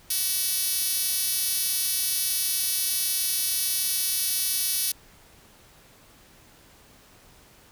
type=tone with high-pass filter; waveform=5% pulse; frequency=378.6 Hz; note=F#4; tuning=40 cents sharp; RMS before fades=-26 dBFS; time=0.1-4.92 s; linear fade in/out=5 ms; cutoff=7600 Hz; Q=0.99; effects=pink hiss -54 dBFS RMS until 7.71 s